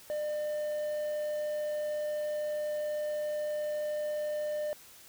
triangle tone with quantisation, 601 Hz, D5, 40 cents sharp, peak -29 dBFS, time 0.1-4.73 s, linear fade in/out 0 ms, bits 9, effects white hiss -54 dBFS RMS until 5.08 s

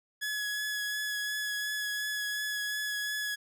sawtooth tone with vibrato, 1690 Hz, G#6, 30 cents sharp, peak -28 dBFS, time 0.21-3.36 s, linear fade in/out 20 ms, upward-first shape triangle, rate 2.8 Hz, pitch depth 17 cents each way, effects none

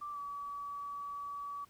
sine tone with pitch glide, 1174.7 to 1142.6 Hz, D6 to D6, 0 to -48 cents, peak -39 dBFS, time 0.01-1.65 s, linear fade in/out 10 ms, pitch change -48 cents, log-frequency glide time 0.11-0.19 s, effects pink hiss -66 dBFS RMS until 1.69 s

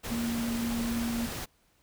sine tone in noise, 233.1 Hz, A#3, in tune, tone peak -29 dBFS, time 0.1-1.27 s, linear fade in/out 20 ms, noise pink, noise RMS -37 dBFS, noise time 0.03-1.46 s, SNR +5 dB, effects pink hiss -68 dBFS RMS until 1.82 s

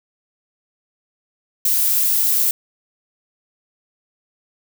violet noise, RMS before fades -17 dBFS, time 1.65-2.51 s, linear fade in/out 2 ms, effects none

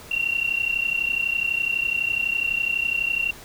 sine tone pair together, 2729 / 2761 Hz, F7 / F7, -41 / -20 cents, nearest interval unison, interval 21 cents, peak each -24 dBFS, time 0.11-3.31 s, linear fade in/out 5 ms, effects pink hiss -43 dBFS RMS until 3.44 s

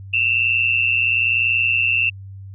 sine tone pair together, 2629 / 2750 Hz, E7 / F7, -5 / -27 cents, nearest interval minor second, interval 78 cents, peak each -18 dBFS, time 0.13-2.1 s, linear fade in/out 10 ms, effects added 97 Hz sine -33 dBFS peak until 2.54 s

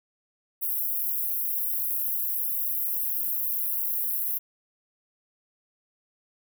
pink high-pass noise, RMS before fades -28 dBFS, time 0.61-4.39 s, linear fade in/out 20 ms, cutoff 12000 Hz, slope 48 dB/octave, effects none

